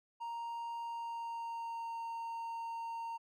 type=tone with pitch glide; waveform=triangle; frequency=932.3 to 920.5 Hz; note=A#5 to A#5; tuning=0 to -22 cents; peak=-37 dBFS; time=0.2-3.18 s; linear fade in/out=20 ms; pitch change=-22 cents; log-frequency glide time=0.79-1.98 s; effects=none